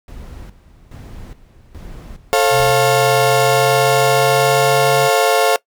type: noise with tremolo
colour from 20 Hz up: brown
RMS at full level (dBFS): -33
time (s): 0.08-2.72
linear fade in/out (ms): 2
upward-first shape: square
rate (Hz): 1.2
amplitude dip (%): 75
type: chord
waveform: 35% pulse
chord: A augmented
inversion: none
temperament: equal with one note detuned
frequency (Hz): 440 / 541.4 / 698.5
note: A4 / C#5 / E#5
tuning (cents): 0 / -41 / 0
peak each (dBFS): -14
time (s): 2.33-5.56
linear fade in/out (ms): 0
type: tone with pitch glide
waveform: sine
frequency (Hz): 129 to 138.26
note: C3 to C#3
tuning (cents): -24 to -4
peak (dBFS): -21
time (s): 2.5-5.1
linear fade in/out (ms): 50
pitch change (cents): +120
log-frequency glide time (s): 3.22-4.93
effects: noise-tail reverb RT60 0.1 s tail -21 dB re dry